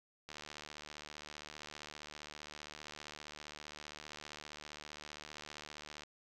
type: click train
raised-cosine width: 0.2 ms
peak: -30 dBFS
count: 433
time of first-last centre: 0.29-6.035 s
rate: 75.2 Hz
effects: none